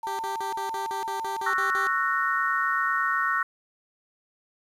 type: tone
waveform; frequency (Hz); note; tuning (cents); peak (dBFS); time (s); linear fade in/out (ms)
sine; 902; A5; +43; -29; 0.03-1.5; 5
type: tone bursts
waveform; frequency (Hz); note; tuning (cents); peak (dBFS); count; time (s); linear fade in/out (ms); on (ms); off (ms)
15% pulse; 392; G4; 0; -26; 11; 0.07-1.87; 0; 120; 48
type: chord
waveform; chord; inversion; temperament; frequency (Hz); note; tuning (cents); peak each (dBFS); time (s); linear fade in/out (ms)
sine; F# dominant seventh; second; just; 1110 / 1332 / 1480 / 1850; C#6 / E6 / F#6 / A#6; +2 / +18 / 0 / -14; -28; 1.46-3.43; 5
effects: resampled to 32000 Hz + 9-bit